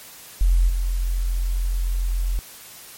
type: tone with level steps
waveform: sine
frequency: 43.65 Hz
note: F1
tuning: in tune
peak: -13 / -19 dBFS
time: 0.41-2.39 s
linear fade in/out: 0 ms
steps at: 0.68 s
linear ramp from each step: 20 ms
effects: white hiss -42 dBFS RMS until 2.97 s + MP3 64 kbps